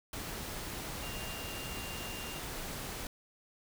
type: tone in noise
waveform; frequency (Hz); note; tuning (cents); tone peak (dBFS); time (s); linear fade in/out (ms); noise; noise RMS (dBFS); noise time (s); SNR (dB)
sine; 2794; F7; 0; -46; 1.03-2.39; 2; pink; -41; 0.13-3.07; -8
effects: none